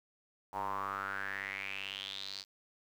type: tone with band-pass filter sweep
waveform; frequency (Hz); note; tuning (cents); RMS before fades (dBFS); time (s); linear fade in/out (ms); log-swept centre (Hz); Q
square; 49; G1; 0; -40; 0.52-2.45; 50; 870 to 4700; 6.8
effects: 10-bit